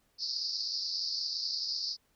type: band-pass noise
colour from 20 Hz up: white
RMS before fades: -35 dBFS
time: 0.18-1.97 s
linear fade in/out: 50 ms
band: 4400 to 5200 Hz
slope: 96 dB/octave
effects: pink hiss -72 dBFS RMS until 2.15 s